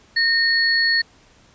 sine tone pair together, 1838 / 4372 Hz, A#6 / C#8, -25 / -25 cents, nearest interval octave + minor third, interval 1500 cents, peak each -17 / -19 dBFS, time 0.16-1.02 s, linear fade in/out 10 ms, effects pink hiss -53 dBFS RMS until 1.54 s + resampled to 16000 Hz

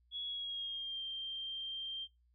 sine tone with pitch glide, 3356 to 3168 Hz, G#7 to G7, +17 to +18 cents, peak -38 dBFS, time 0.11-2.08 s, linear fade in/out 50 ms, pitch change -99 cents, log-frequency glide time 0.24-1.02 s, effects noise-tail reverb RT60 0.2 s tail -22 dB re dry + added 60 Hz sine -68 dBFS peak until 2.34 s

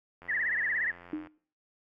click train, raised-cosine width 0.5 ms, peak -34 dBFS, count 93, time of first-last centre 0.22-1.271 s, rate 87.5 Hz
sine tone with vibrato, 1840 Hz, A#6, 23 cents flat, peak -27 dBFS, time 0.28-0.92 s, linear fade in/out 20 ms, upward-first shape triangle, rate 17 Hz, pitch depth 190 cents each way
sine tone with exponential decay, 306.6 Hz, D#4, 25 cents flat, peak -28 dBFS, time 1.13-1.38 s, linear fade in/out 2 ms, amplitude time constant 54 ms
effects noise-tail reverb RT60 0.5 s tail -21 dB re dry

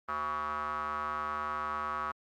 square tone with band-pass filter, 75.2 Hz, D2, 42 cents sharp, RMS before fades -35 dBFS, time 0.08-2.12 s, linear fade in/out 10 ms, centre 1200 Hz, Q 9.6, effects Opus 24 kbps

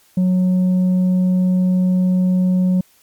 sine tone with tanh clipping, 183.4 Hz, F#3, 15 cents flat, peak -13 dBFS, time 0.17-2.81 s, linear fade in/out 5 ms, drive 3 dB, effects white hiss -54 dBFS RMS until 3.02 s + MP3 96 kbps

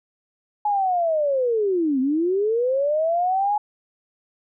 sine linear two-way sweep, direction down then up, 846 to 253 to 846 Hz, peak -18 dBFS, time 0.65-3.58 s, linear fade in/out 5 ms, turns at 2 s, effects none

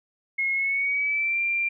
sine tone with pitch glide, 2164 to 2374 Hz, C#7 to D7, -42 to +18 cents, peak -22 dBFS, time 0.38-1.69 s, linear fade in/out 10 ms, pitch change +160 cents, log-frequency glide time 0.53-1.41 s, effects none

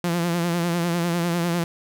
sawtooth tone with vibrato, 171.6 Hz, F3, 30 cents flat, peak -17 dBFS, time 0.04-1.64 s, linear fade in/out 2 ms, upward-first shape sine, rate 10 Hz, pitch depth 52 cents each way, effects none

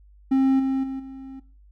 triangle tone with level steps, 266.7 Hz, C4, 33 cents sharp, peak -14 / -19 / -26 / -34 dBFS, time 0.31-1.4 s, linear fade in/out 10 ms, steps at 0.59 / 0.83 / 0.99 s, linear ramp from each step 10 ms, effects noise-tail reverb RT60 0.4 s tail -18 dB re dry + added 50 Hz sine -49 dBFS peak until 1.71 s

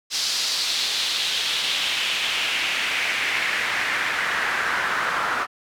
pink noise with band-pass filter sweep, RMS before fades -24 dBFS, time 0.1-5.47 s, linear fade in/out 50 ms, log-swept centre 4800 to 1300 Hz, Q 2.4, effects none

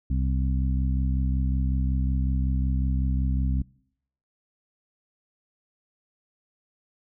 harmonic tone, 65.41 Hz, C2, in tune, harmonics 1 / 2 / 3 / 4, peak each -23 / -29 / -33 / -35 dBFS, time 0.1-3.62 s, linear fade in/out 5 ms, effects noise-tail reverb RT60 0.7 s tail -24 dB re dry

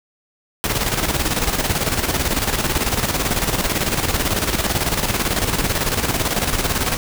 pink noise with tremolo, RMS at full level -18 dBFS, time 0.64-6.97 s, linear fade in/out 0 ms, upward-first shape square, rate 18 Hz, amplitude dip 55%, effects none

